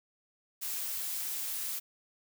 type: noise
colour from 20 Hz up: blue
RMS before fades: -36 dBFS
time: 0.61-1.8 s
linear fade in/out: 20 ms
effects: none